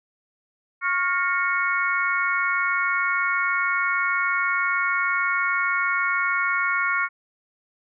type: harmonic tone with a mistuned harmonic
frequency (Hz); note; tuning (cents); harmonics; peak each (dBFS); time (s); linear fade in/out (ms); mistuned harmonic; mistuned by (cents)
367.8; F#4; -10; 3 / 4 / 5 / 6; -26 / -24 / -28 / -26; 0.81-7.09; 50; 4; -72
effects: none